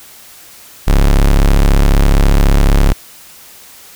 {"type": "tone", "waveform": "40% pulse", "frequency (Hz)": 34.65, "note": "C#1", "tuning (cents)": 0, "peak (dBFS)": -5, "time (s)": [0.87, 2.93], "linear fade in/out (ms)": 10, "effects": ["white hiss -38 dBFS RMS until 3.95 s"]}